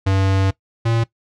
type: tone pair in turn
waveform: square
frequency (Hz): 96.4 / 115.05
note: G2 / A#2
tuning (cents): -28 / -22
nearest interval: minor third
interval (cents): 306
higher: second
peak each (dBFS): -15 / -16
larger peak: first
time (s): 0.06-0.51 / 0.85-1.04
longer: first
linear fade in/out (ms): 10
effects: noise-tail reverb RT60 0.1 s tail -19 dB re dry + low-pass 5000 Hz 12 dB/octave